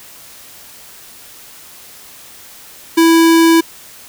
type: tone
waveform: square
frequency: 329.6 Hz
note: E4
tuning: in tune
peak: -7 dBFS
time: 2.97-3.61 s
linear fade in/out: 10 ms
effects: white hiss -38 dBFS RMS until 4.08 s